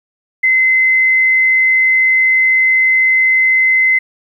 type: tone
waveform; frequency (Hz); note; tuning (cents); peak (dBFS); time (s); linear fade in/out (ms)
sine; 2054; C7; -33; -8; 0.43-3.99; 10
effects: 8-bit